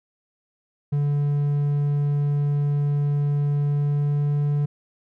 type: tone with pitch glide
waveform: triangle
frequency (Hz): 144.6 to 145.52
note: D3 to D3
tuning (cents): -27 to -16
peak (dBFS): -17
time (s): 0.92-4.66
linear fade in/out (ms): 10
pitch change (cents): +11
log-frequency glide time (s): 3.62-4.39
effects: none